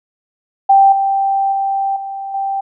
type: tone with level steps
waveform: sine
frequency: 784 Hz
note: G5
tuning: in tune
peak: -5 / -12 / -14 / -22 / -16 dBFS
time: 0.69-2.61 s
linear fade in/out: 10 ms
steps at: 0.92 / 1.52 / 1.96 / 2.34 s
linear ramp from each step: 5 ms
effects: none